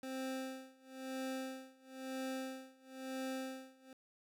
25% pulse tone with tremolo, 262.5 Hz, C4, 6 cents sharp, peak -35 dBFS, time 0.03-3.93 s, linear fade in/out 2 ms, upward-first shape sine, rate 1 Hz, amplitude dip 95%, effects none

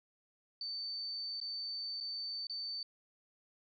sine tone with dropouts, 4553 Hz, C#8, 45 cents sharp, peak -38 dBFS, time 0.61-2.83 s, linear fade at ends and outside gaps 2 ms, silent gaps 1.402-1.413 / 2.003-2.008 / 2.47-2.497 s, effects none

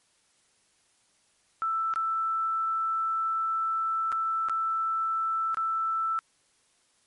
sine tone with dropouts, 1325 Hz, E6, 9 cents sharp, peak -25 dBFS, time 1.62-6.19 s, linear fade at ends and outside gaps 0 ms, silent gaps 1.938-1.959 / 4.119-4.125 / 4.486-4.496 / 5.545-5.571 s, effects white hiss -67 dBFS RMS until 7.06 s + MP3 48 kbps

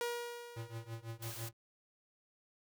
sawtooth tone with exponential decay, 477.2 Hz, A#4, 41 cents sharp, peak -30 dBFS, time 0.01-1.3 s, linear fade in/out 1 ms, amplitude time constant 280 ms
square tone with tremolo, 114.1 Hz, A#2, 37 cents flat, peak -40 dBFS, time 0.56-1.53 s, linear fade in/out 10 ms, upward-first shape triangle, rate 6 Hz, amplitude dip 100%
white noise, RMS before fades -47 dBFS, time 1.22-1.49 s, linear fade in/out 5 ms
effects none

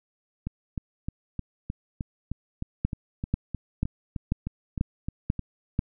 two click trains, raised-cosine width 5 ms, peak -18 / -11 dBFS, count 17 / 7, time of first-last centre 0.47-5.393 / 2.85-5.791 s, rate 3.25 / 2.04 Hz, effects none

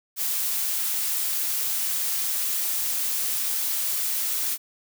blue noise, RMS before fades -26 dBFS, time 0.16-4.58 s, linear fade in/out 50 ms, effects none

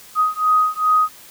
sine beating tone pair, 1251 / 1253.5 Hz, D#6 / D#6, +9 / +12 cents, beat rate 2.5 Hz, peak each -17 dBFS, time 0.15-1.09 s, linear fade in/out 50 ms, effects white hiss -43 dBFS RMS until 1.3 s

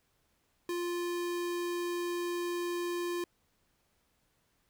square tone, 349.2 Hz, F4, in tune, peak -33 dBFS, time 0.69-3.24 s, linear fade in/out 2 ms, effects pink hiss -74 dBFS RMS until 4.69 s

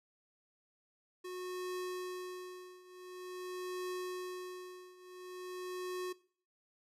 square tone with tremolo, 364.8 Hz, F#4, 24 cents flat, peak -38 dBFS, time 1.24-6.13 s, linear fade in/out 10 ms, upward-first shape triangle, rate 0.47 Hz, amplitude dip 90%, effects noise-tail reverb RT60 0.5 s tail -20 dB re dry + resampled to 32000 Hz

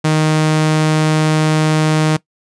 sawtooth tone, 155.56 Hz, D#3, in tune, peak -7 dBFS, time 0.04-2.17 s, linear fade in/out 10 ms, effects noise-tail reverb RT60 0.1 s tail -20 dB re dry + resampled to 22050 Hz

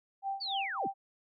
sine tone with tremolo, 784 Hz, G5, in tune, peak -31 dBFS, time 0.22-0.94 s, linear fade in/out 50 ms, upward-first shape sine, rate 3.5 Hz, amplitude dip 95%
sine linear sweep, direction down, 4699 to 79.2 Hz, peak -34 dBFS, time 0.4-0.88 s, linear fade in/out 20 ms
effects none

